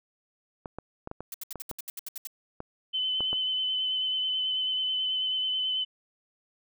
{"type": "clicks", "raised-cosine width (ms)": 1, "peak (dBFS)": -22, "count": 10, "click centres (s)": [0.658, 0.786, 1.074, 1.114, 1.206, 1.557, 1.713, 2.604, 3.206, 3.33]}
{"type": "noise bursts", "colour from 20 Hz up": "blue", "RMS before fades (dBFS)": -37, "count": 11, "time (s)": [1.32, 2.272], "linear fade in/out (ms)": 2, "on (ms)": 22, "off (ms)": 71}
{"type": "tone with vibrato", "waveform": "sine", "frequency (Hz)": 3038, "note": "F#7", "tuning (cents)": 45, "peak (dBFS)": -26, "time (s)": [2.93, 5.85], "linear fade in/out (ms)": 20, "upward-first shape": "sine", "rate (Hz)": 9.2, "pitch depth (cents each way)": 19}
{"effects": []}